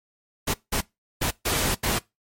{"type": "noise bursts at uneven times", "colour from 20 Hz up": "pink", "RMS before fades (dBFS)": -24, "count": 5, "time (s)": [[0.47, 0.54], [0.72, 0.81], [1.21, 1.31], [1.45, 1.75], [1.83, 1.99]], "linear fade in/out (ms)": 10, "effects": ["noise-tail reverb RT60 0.2 s tail -22 dB re dry", "MP3 64 kbps"]}